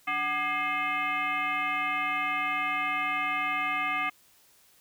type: tone with frequency modulation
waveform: sine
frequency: 1661.2 Hz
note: G#6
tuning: in tune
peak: -26 dBFS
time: 0.07-4.1 s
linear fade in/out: 10 ms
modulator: 457 Hz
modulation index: 2
effects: white hiss -61 dBFS RMS until 4.8 s